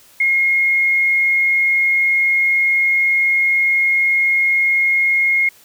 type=tone; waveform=sine; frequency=2149 Hz; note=C7; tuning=46 cents sharp; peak=-12 dBFS; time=0.2-5.49 s; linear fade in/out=5 ms; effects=white hiss -48 dBFS RMS until 5.64 s